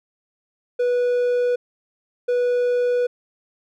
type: tone bursts at uneven times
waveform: triangle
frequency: 490 Hz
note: B4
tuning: 14 cents flat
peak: -15 dBFS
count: 2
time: 0.79-1.56 / 2.28-3.07 s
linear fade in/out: 10 ms
effects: none